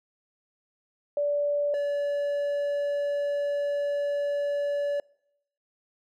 sine / triangle tone pair in turn, 580 / 574.3 Hz, D5 / D5, -22 / -39 cents, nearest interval unison, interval 17 cents, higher first, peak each -23 dBFS, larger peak neither, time 1.17-1.74 / 1.74-5 s, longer second, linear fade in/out 2 ms, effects noise-tail reverb RT60 0.8 s tail -26 dB re dry

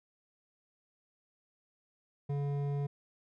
triangle tone with hard clipping, 142.3 Hz, C#3, 46 cents sharp, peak -33 dBFS, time 2.29-2.87 s, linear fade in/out 10 ms, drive 14 dB, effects none

